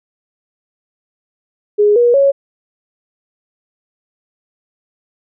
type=tone with pitch steps; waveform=sine; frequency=415.3 / 479.8 / 554.4 Hz; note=G#4 / A#4 / C#5; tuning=0 / +50 / 0 cents; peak=-7 dBFS; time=1.78-2.32 s; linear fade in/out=20 ms; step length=180 ms; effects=none